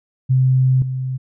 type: tone with level steps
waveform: sine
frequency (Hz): 130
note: C3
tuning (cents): -11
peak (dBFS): -11 / -20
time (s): 0.29-1.18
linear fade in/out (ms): 20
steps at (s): 0.82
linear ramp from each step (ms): 2
effects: none